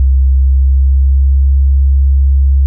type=tone with pitch glide; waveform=sine; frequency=66.3 to 67.97 Hz; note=C2 to C#2; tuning=+23 to -33 cents; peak=-5 dBFS; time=0-2.66 s; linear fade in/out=0 ms; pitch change=+44 cents; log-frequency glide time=0.33-1.52 s; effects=none